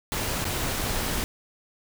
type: noise with dropouts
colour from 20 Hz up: pink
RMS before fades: -28 dBFS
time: 0.12-1.24 s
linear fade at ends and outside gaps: 0 ms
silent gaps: 0.444-0.452 s
effects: none